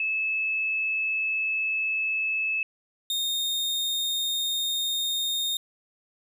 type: tone pair in turn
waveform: sine / 40% pulse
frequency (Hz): 2604 / 3683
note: E7 / A#7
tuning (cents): -22 / -22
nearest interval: tritone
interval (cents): 600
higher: second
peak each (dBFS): -24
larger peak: neither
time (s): 0-2.63 / 3.1-5.57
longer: first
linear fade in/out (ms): 2
effects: none